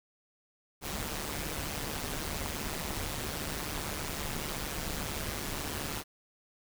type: noise with amplitude modulation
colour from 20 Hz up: pink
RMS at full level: -33 dBFS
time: 0.81-6.04 s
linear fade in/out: 50 ms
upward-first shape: sine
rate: 148 Hz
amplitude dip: 75%
effects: none